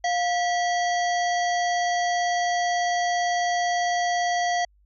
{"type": "harmonic tone with a mistuned harmonic", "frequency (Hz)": 651, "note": "E5", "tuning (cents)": -22, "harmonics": [1, 3, 5, 7, 9, 10], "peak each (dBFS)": [-22, -29, -36, -37, -37, -42], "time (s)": [0.04, 4.65], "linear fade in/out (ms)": 5, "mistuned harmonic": 1, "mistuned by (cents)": 140, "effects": ["added 50 Hz sine -57 dBFS peak until 4.85 s"]}